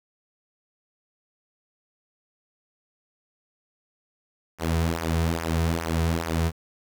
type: tone with flanger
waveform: sawtooth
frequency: 82.41 Hz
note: E2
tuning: in tune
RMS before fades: -25 dBFS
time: 4.58-6.52 s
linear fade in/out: 50 ms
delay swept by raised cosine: 0.24 to 3.64 ms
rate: 2.4 Hz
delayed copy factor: -0.75
effects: 8-bit